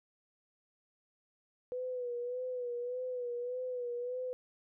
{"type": "tone with vibrato", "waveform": "sine", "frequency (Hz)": 493.9, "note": "B4", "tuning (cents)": 0, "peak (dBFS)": -35, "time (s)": [1.72, 4.33], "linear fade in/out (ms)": 0, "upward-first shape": "sine", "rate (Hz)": 1.7, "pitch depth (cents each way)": 50, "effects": []}